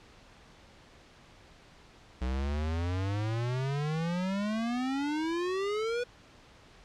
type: exponential sweep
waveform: square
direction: up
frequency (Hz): 61.4 to 493.9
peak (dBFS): -30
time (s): 2.21-6.04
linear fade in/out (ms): 10
effects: pink hiss -56 dBFS RMS until 6.84 s + low-pass 5000 Hz 12 dB/octave